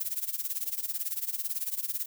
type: noise with tremolo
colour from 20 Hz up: violet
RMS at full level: -30 dBFS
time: 0-2.06 s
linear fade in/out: 10 ms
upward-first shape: sine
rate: 18 Hz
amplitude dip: 85%
effects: none